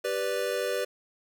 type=chord; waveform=square; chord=G major; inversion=none; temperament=equal; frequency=392 / 493.9 / 587.3 Hz; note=G4 / B4 / D5; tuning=0 / 0 / 0 cents; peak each=-34 / -31 / -33 dBFS; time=0.04-0.85 s; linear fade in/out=10 ms; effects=none